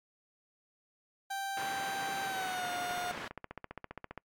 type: tone with pitch glide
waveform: 30% pulse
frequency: 784 to 714.8 Hz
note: G5 to F5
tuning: 0 to +40 cents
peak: -32 dBFS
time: 1.3-3.12 s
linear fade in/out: 10 ms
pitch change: -160 cents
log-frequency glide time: 2.23-2.7 s
type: band-pass noise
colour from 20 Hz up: white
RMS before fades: -42 dBFS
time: 1.57-3.28 s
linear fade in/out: 2 ms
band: 140 to 2000 Hz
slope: 12 dB/octave
type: click train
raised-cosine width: 0.5 ms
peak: -26 dBFS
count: 20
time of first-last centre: 2.91-4.177 s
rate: 15 Hz
effects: noise-tail reverb RT60 0.1 s tail -26 dB re dry + MP3 96 kbps